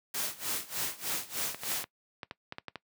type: noise with tremolo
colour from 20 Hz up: white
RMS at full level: -32 dBFS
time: 0.14-1.84 s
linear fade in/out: 5 ms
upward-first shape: sine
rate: 3.3 Hz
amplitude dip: 90%
type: clicks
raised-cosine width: 0.3 ms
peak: -22 dBFS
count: 10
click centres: 1.546 / 1.635 / 1.718 / 1.841 / 2.232 / 2.311 / 2.524 / 2.584 / 2.683 / 2.757 s
effects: noise-tail reverb RT60 0.1 s tail -21 dB re dry + high-pass 100 Hz 12 dB/octave